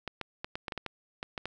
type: clicks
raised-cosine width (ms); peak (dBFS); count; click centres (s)
0.3; -19; 11; 0.077 / 0.213 / 0.445 / 0.555 / 0.682 / 0.722 / 0.777 / 0.863 / 1.229 / 1.378 / 1.456
effects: none